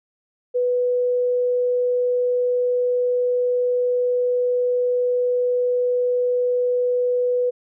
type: tone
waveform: sine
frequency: 493.9 Hz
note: B4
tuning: in tune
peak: -17 dBFS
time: 0.54-7.51 s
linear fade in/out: 20 ms
effects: none